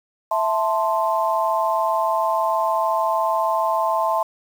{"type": "chord", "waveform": "sine", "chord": "A minor", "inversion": "second", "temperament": "equal", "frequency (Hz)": [659.3, 880, 1046.5], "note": ["E5", "A5", "C6"], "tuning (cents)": [0, 0, 0], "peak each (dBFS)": -22, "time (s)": [0.31, 4.23], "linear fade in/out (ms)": 5, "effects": ["7-bit"]}